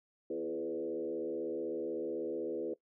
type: tone with frequency modulation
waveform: sine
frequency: 415.3 Hz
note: G#4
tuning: in tune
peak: -34 dBFS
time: 0.3-2.74 s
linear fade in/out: 5 ms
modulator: 76 Hz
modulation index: 1.5
effects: noise-tail reverb RT60 0.1 s tail -19 dB re dry